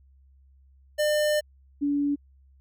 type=tone pair in turn; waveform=square / sine; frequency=600 / 286.6 Hz; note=D5 / D4; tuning=+37 / -42 cents; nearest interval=octave + minor second; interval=1279 cents; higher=first; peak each=-22 dBFS; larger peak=neither; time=0.98-1.41 / 1.81-2.16 s; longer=first; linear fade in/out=20 ms; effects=added 67 Hz sine -54 dBFS peak until 2.6 s